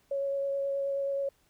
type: tone with vibrato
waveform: sine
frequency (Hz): 554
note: C#5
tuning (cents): -1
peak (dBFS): -28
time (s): 0.11-1.29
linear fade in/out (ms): 5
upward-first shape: sine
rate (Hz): 9.4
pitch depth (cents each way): 10
effects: pink hiss -68 dBFS RMS until 1.49 s